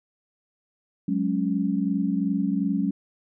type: chord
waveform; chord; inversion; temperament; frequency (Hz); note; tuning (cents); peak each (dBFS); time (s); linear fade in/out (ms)
sine; F# suspended second; none; equal; 185 / 207.7 / 277.2; F#3 / G#3 / C#4; 0 / 0 / 0; -26; 1.08-2.91; 5
effects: none